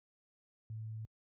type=tone; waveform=sine; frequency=110.1 Hz; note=A2; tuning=2 cents sharp; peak=-40 dBFS; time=0.7-1.05 s; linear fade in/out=0 ms; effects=high-pass 60 Hz 12 dB/octave